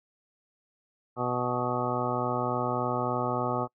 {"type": "harmonic tone with a mistuned harmonic", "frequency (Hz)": 123.47, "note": "B2", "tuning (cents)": 0, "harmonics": [1, 2, 3, 4, 5, 6, 7, 9, 10], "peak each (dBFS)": [-35, -35, -35, -35, -35, -35, -35, -35, -35], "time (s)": [1.16, 3.68], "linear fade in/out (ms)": 50, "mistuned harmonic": 10, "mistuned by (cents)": 27, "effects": ["noise-tail reverb RT60 0.1 s tail -26 dB re dry"]}